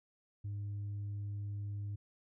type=tone with tanh clipping; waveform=sine; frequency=102 Hz; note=G#2; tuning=31 cents flat; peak=-38 dBFS; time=0.44-1.96 s; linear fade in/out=10 ms; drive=1 dB; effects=none